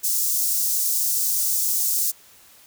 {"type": "high-pass noise", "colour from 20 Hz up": "white", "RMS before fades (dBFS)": -22, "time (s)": [0.03, 2.12], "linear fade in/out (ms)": 20, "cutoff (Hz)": 5600, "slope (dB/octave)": 24, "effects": ["white hiss -51 dBFS RMS until 2.66 s"]}